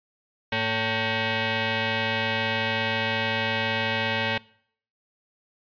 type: ring-modulated tone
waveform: 10% pulse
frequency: 334.4 Hz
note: E4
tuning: 25 cents sharp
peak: -12 dBFS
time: 0.52-4.38 s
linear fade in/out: 5 ms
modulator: 1230 Hz
effects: noise-tail reverb RT60 0.6 s tail -22 dB re dry + resampled to 11025 Hz